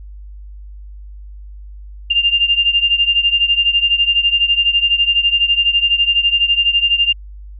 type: beating tone pair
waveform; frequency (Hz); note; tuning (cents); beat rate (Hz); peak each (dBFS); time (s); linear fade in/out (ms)
sine; 2794 / 2806; F7 / F7; 0 / +8; 12; -13 / -16; 2.1-7.13; 10
effects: added 50 Hz sine -31 dBFS peak until 7.59 s